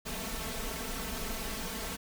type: noise with comb filter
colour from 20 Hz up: pink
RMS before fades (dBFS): -37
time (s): 0.05-1.97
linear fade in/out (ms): 20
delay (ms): 4.5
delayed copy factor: +0.95
effects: none